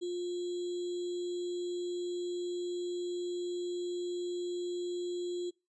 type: tone with sample-and-hold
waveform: sine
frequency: 353.6 Hz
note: F4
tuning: 22 cents sharp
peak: -33 dBFS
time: 0.01-5.51 s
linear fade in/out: 20 ms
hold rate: 3675 Hz
effects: noise-tail reverb RT60 0.3 s tail -25 dB re dry + resampled to 22050 Hz